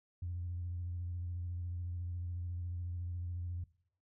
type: tone with vibrato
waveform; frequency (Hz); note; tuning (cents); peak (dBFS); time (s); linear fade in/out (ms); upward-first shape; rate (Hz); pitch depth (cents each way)
sine; 87.7; F2; +8; -36; 0.22-3.64; 5; triangle; 14; 41
effects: noise-tail reverb RT60 0.6 s tail -19 dB re dry + tanh soft clip ceiling -32 dBFS